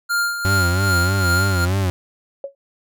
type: tone with tremolo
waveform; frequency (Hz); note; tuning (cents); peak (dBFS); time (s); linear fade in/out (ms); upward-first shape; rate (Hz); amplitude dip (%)
square; 1402; F6; +6; -17; 0.09-1.66; 20; sine; 2.6; 60
type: tone with vibrato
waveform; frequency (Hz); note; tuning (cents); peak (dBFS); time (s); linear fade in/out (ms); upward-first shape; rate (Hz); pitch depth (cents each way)
40% pulse; 92.5; F#2; 0; -16; 0.45-1.9; 0; sine; 3.2; 110
type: tone with exponential decay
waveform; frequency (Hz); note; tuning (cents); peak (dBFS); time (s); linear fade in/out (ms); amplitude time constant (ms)
sine; 554.4; C#5; 0; -21; 2.44-2.55; 2; 22
effects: none